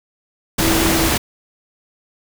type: tone in noise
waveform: sine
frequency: 327.4 Hz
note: E4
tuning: 12 cents flat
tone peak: -18 dBFS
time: 0.61-1.09 s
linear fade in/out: 10 ms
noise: pink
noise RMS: -17 dBFS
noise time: 0.58-1.18 s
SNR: -4 dB
effects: none